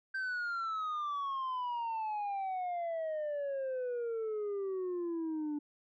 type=exponential sweep; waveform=sine; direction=down; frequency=1568 to 291.6 Hz; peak=-31 dBFS; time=0.14-5.59 s; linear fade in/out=10 ms; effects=tanh soft clip ceiling -33 dBFS